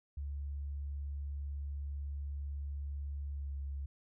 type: tone with pitch glide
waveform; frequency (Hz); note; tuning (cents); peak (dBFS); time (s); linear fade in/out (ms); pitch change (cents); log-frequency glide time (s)
sine; 71 to 69.66; C#2 to C#2; +42 to +9; -37; 0.17-3.86; 5; -33; 3.33-3.53
effects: none